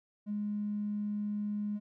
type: tone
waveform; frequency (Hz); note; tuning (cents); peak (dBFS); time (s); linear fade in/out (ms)
triangle; 207.7; G#3; 0; -28; 0.26-1.8; 50
effects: tanh soft clip ceiling -30 dBFS